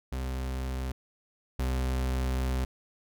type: tone pair in turn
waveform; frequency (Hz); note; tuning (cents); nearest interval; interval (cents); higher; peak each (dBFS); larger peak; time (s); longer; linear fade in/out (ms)
40% pulse; 64.7 / 64.25; C2 / C2; -19 / -31; unison; 12; first; -30 / -26; second; 0.12-0.92 / 1.59-2.65; second; 5
effects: none